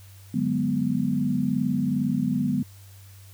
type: chord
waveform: sine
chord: G# half-diminished seventh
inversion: second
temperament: equal with one note detuned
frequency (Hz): 147.43 / 185 / 207.7 / 246.9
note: D3 / F#3 / G#3 / B3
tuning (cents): +7 / 0 / 0 / 0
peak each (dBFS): -29 / -29 / -27 / -25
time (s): 0.34-2.63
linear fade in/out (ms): 5
effects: added 97 Hz sine -45 dBFS peak until 3.33 s + white hiss -54 dBFS RMS until 3.33 s

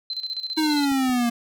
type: tone with tremolo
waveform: sine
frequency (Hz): 4084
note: C8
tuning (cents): -43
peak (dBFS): -25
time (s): 0.1-0.85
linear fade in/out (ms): 2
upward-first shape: square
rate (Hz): 15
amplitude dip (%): 70
type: exponential sweep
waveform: square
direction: down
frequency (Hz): 317.4 to 233.1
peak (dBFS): -20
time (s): 0.57-1.3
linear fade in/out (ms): 10
type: clicks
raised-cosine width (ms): 3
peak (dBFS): -29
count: 2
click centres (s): 0.917 / 1.095
effects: none

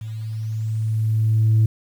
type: tone with level ramp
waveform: sine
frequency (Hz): 110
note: A2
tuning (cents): 0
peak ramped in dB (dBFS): -28 to -10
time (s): 0.01-1.66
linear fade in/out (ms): 5
effects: tanh soft clip ceiling -10 dBFS + 8-bit

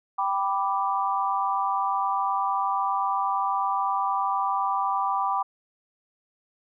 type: chord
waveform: sine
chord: G major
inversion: none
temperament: equal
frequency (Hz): 784 / 987.8 / 1174.7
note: G5 / B5 / D6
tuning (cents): 0 / 0 / 0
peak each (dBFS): -27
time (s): 0.18-5.43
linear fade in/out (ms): 10
effects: none

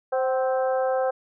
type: harmonic tone with a mistuned harmonic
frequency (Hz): 261.6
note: C4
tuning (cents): 0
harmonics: 2 / 3 / 4 / 5 / 6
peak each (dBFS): -22 / -27 / -37 / -36 / -38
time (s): 0.12-1.11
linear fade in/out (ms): 10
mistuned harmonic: 3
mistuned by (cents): -40
effects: none

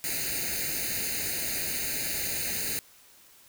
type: noise with comb filter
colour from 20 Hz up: white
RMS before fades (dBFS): -31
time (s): 0.04-2.79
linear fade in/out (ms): 0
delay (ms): 0.45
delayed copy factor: +0.9
effects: white hiss -56 dBFS RMS until 3.48 s

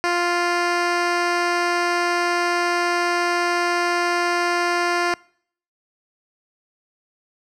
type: tone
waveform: 10% pulse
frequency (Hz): 349.2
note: F4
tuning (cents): 0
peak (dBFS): -10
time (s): 0.04-5.14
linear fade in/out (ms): 0
effects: noise-tail reverb RT60 0.6 s tail -25 dB re dry + low-pass 6000 Hz 12 dB/octave

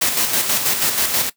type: noise with tremolo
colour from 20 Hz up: white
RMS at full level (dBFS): -17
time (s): 0.01-1.3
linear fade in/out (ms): 10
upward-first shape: square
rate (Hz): 6.2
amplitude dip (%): 45
effects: noise-tail reverb RT60 0.1 s tail -17 dB re dry + high-pass 100 Hz 12 dB/octave

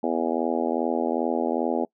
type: harmonic tone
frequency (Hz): 82.5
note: E2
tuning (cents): +2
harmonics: 3 / 4 / 5 / 6 / 7 / 8 / 9 / 10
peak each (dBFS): -28 / -29 / -30 / -31 / -31 / -32 / -33 / -33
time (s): 0.03-1.85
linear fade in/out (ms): 5
effects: noise-tail reverb RT60 0.1 s tail -25 dB re dry

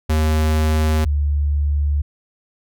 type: tone pair in turn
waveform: square / sine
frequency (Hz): 77.8 / 72.65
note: D#2 / D2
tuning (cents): 0 / -18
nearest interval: minor second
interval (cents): 118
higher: first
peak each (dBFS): -15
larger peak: neither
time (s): 0.09-1.05 / 1.05-2.02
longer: second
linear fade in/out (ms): 10
effects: none

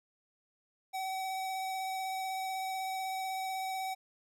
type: tone with vibrato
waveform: square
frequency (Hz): 760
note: F#5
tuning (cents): +46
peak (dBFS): -35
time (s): 0.93-3.95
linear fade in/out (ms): 20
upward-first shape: triangle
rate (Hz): 16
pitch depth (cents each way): 13
effects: none

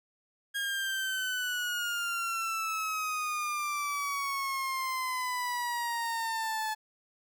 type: exponential sweep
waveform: 30% pulse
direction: down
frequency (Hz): 1632 to 863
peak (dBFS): -28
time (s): 0.54-6.75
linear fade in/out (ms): 20
effects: none

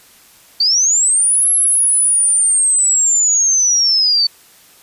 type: linear two-way sweep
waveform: sine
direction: up then down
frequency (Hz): 4483 to 11175 to 4483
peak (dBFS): -10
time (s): 0.6-4.27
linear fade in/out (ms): 5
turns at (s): 1.5
effects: white hiss -46 dBFS RMS until 4.82 s + resampled to 32000 Hz

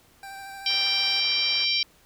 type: tone with vibrato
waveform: 25% pulse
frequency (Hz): 784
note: G5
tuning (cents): 0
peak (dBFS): -34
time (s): 0.23-1.2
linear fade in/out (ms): 2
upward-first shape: sine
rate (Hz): 13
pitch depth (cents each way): 15
type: harmonic tone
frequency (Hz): 784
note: G5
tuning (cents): 0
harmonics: 3 / 4 / 5 / 6 / 7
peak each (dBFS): -28 / -28 / -28 / -28 / -28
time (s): 0.66-1.83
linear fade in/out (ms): 2
type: band-pass noise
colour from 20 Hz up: white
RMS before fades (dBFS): -43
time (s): 0.69-1.65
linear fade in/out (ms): 10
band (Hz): 410 to 2200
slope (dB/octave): 12
effects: pink hiss -58 dBFS RMS until 2.05 s

